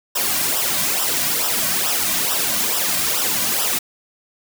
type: noise with flanger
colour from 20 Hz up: white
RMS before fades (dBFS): -20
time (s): 0.15-3.79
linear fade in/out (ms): 10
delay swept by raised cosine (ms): 0.45 to 2.35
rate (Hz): 2.3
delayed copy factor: -0.7
effects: none